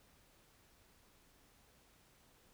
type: silence
effects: pink hiss -68 dBFS RMS until 2.53 s